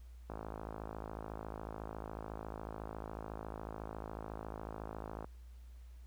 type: click train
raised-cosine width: 1 ms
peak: -29 dBFS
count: 268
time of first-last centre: 0.3-5.244 s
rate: 54 Hz
effects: added 60 Hz sine -50 dBFS peak until 6.06 s + pink hiss -71 dBFS RMS until 6.06 s